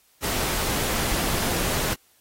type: noise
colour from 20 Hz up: pink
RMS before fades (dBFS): -26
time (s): 0.22-1.95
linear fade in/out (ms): 20
effects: white hiss -61 dBFS RMS until 2.2 s + AAC 48 kbps